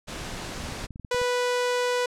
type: noise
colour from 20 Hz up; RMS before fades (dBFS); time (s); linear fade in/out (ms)
pink; -35; 0.07-0.87; 20
type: clicks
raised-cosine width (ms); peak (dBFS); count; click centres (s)
5; -27; 12; 0.576 / 0.607 / 0.64 / 0.69 / 0.723 / 0.842 / 0.907 / 0.959 / 0.997 / 1.048 / 1.146 / 1.216
type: tone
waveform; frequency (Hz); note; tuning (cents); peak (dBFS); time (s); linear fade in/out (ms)
sawtooth; 492.9; B4; -3; -19; 1.11-2.06; 5
effects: low-pass 8000 Hz 12 dB/octave